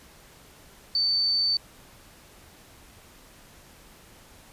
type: tone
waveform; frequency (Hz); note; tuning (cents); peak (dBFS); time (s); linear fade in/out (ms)
sine; 4546; C#8; +43; -21; 0.95-1.57; 2
effects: pink hiss -52 dBFS RMS until 4.52 s + resampled to 32000 Hz